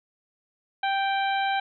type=harmonic tone; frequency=784 Hz; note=G5; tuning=in tune; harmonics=1 / 2 / 3 / 4 / 5; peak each=-24 / -30 / -34 / -36 / -38 dBFS; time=0.83-1.6 s; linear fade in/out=5 ms; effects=none